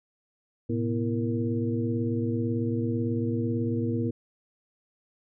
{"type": "tone cluster", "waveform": "sine", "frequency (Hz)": [110.4, 128.5, 243.5, 331.7, 465.3], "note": ["A2", "C3", "B3", "E4", "A#4"], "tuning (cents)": [6, -31, -24, 11, -3], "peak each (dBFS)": [-29, -38, -29, -32, -34], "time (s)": [0.69, 4.11], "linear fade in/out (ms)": 10, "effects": []}